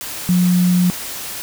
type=tone in noise; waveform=sine; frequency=179.2 Hz; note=F3; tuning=45 cents sharp; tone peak=-11 dBFS; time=0.29-0.9 s; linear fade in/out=0 ms; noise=white; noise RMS=-28 dBFS; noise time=0.01-1.42 s; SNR=+14 dB; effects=none